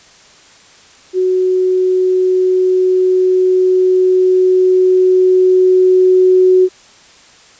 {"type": "tone with level ramp", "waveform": "sine", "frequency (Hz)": 370, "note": "F#4", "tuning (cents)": 0, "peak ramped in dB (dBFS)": [-10, -5], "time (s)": [1.13, 6.69], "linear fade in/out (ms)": 50, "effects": ["white hiss -43 dBFS RMS until 7.59 s", "resampled to 16000 Hz"]}